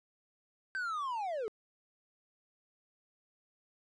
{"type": "linear sweep", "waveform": "triangle", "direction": "down", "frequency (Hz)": [1572, 407.1], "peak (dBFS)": -32, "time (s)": [0.75, 1.48], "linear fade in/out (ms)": 0, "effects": ["resampled to 22050 Hz"]}